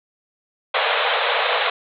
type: band-pass noise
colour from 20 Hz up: pink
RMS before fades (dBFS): -20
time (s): 0.74-1.7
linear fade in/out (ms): 5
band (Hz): 460 to 3900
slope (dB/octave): 96
effects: none